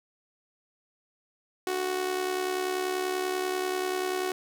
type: tone with amplitude modulation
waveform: sawtooth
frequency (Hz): 370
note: F#4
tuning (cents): 0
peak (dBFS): -21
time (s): 1.67-4.32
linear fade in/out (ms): 2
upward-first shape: sine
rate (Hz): 70.3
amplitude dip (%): 60
effects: none